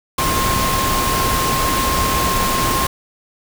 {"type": "tone in noise", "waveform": "sine", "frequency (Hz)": 1064, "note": "C6", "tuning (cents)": 29, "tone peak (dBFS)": -19, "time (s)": [0.18, 2.87], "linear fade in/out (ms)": 5, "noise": "pink", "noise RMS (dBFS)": -19, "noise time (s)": [0.18, 2.87], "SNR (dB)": -3, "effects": []}